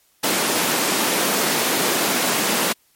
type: high-pass noise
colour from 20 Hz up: pink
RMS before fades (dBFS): -20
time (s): 0.23-2.73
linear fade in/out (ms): 10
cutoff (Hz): 200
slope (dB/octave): 24
effects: white hiss -60 dBFS RMS until 2.95 s + MP3 64 kbps